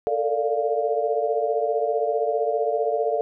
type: chord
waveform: sine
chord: Bb major seventh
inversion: third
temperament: equal with one note detuned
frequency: 440 / 455.3 / 587.3 / 698.5 Hz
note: A4 / Bb4 / D5 / F5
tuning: 0 / -41 / 0 / 0 cents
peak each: -26 dBFS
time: 0.07-3.21 s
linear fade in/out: 0 ms
effects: none